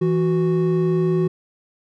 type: tone pair together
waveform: triangle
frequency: 164.81 / 368.8 Hz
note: E3 / F#4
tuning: 0 / -6 cents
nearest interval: octave + major second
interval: 1394 cents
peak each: -17 dBFS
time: 0.01-1.28 s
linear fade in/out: 10 ms
effects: none